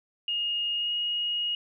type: tone with pitch glide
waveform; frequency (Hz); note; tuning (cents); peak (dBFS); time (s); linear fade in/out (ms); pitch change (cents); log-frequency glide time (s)
sine; 2852 to 2880; F7 to F#7; +36 to -47; -26; 0.28-1.55; 2; +17; 0.75-0.93
effects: none